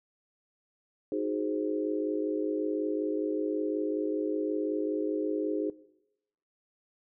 sine chord, Ab dominant seventh, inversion second, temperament equal, 311.1 / 370 / 415.3 / 523.3 Hz, Eb4 / Gb4 / Ab4 / C5, 0 / 0 / 0 / 0 cents, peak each -32 / -36 / -32 / -37 dBFS, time 1.12-5.7 s, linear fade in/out 2 ms, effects noise-tail reverb RT60 0.9 s tail -20 dB re dry

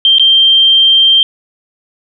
sine tone with dropouts, 3160 Hz, G7, 13 cents sharp, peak -4 dBFS, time 0.05-1.23 s, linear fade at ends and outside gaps 1 ms, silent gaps 0.184-0.196 s, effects none

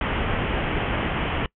pink low-pass noise, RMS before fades -25 dBFS, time 0.01-1.46 s, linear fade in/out 2 ms, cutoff 3200 Hz, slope 96 dB/octave, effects noise-tail reverb RT60 0.1 s tail -24 dB re dry

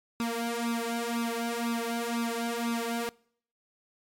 sawtooth tone with flanger, 233.4 Hz, A#3, 2 cents sharp, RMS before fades -31 dBFS, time 0.2-3.09 s, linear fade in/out 0 ms, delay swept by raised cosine 0.79 to 2.99 ms, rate 2 Hz, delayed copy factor +0.85, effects noise-tail reverb RT60 0.6 s tail -25 dB re dry + MP3 64 kbps

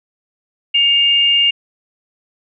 sine tone pair together, 2241 / 2816 Hz, C#7 / F7, +18 / +14 cents, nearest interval major third, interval 396 cents, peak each -21 / -10 dBFS, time 0.74-1.51 s, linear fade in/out 10 ms, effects none

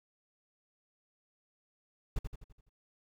brown noise with echo, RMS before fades -31 dBFS, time 2.16-2.19 s, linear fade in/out 5 ms, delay 84 ms, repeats 6, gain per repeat -6 dB, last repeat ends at 2.694 s, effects none

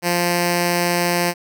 5% pulse tone with notch filter, 174.61 Hz, F3, in tune, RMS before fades -19 dBFS, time 0.02-1.34 s, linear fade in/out 50 ms, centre 1300 Hz, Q 1.5, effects none

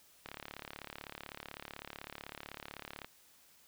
click train, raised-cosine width 0.3 ms, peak -27 dBFS, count 101, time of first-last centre 0.26-3.046 s, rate 35.9 Hz, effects white hiss -64 dBFS RMS until 3.67 s

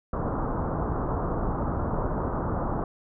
pink low-pass noise, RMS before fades -28 dBFS, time 0.13-2.84 s, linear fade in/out 2 ms, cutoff 1300 Hz, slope 48 dB/octave, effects none

